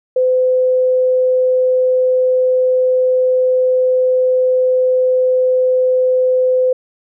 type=tone; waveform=sine; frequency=510 Hz; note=C5; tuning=44 cents flat; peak=-10 dBFS; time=0.16-6.73 s; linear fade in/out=5 ms; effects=none